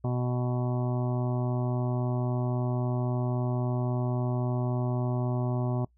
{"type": "harmonic tone", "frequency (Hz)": 123.7, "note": "B2", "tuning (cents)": 3, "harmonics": [1, 2, 3, 5, 6, 7, 8, 9], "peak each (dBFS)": [-27, -34, -36, -38, -42, -45, -46, -47], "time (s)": [0.04, 5.85], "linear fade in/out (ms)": 5, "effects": ["noise-tail reverb RT60 0.1 s tail -23 dB re dry", "added 60 Hz sine -62 dBFS peak until 5.97 s"]}